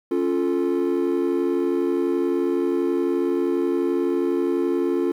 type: chord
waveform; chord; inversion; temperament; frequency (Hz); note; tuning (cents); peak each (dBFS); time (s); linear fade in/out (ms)
triangle; Db augmented; none; equal; 277.2 / 349.2 / 440; Db4 / F4 / A4; 0 / 0 / 0; -22 / -19 / -24; 0.11-5.12; 5
effects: tanh soft clip ceiling -11 dBFS + 9-bit